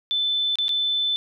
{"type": "tone with dropouts", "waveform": "sine", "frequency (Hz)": 3520, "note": "A7", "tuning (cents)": 0, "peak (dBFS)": -20, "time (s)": [0.11, 1.16], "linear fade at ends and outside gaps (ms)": 0, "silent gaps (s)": [[0.556, 0.586], [0.682, 0.692]], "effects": []}